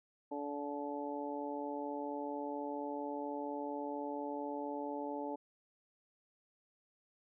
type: harmonic tone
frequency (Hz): 144.3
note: D3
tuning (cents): -30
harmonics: 2 / 3 / 4 / 5 / 6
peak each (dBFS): -42 / -45 / -44 / -51 / -43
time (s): 0.31-5.36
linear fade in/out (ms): 10
effects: none